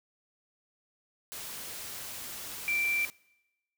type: tone in noise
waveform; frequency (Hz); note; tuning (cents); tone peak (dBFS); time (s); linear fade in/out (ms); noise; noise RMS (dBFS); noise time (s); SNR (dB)
sine; 2349; D7; 0; -27; 2.68-3.05; 0; white; -41; 1.32-3.1; +11
effects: noise-tail reverb RT60 0.9 s tail -22 dB re dry